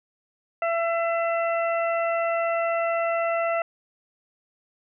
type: harmonic tone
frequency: 671 Hz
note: E5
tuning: 31 cents sharp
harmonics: 1 / 2 / 3 / 4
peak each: -23 / -29 / -33 / -35 dBFS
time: 0.62-3.62 s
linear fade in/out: 2 ms
effects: none